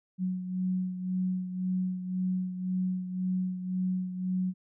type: beating tone pair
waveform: sine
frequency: 184 / 185.9 Hz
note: F#3 / F#3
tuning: -9 / +8 cents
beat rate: 1.9 Hz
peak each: -29 / -36 dBFS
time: 0.18-4.54 s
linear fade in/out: 50 ms
effects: none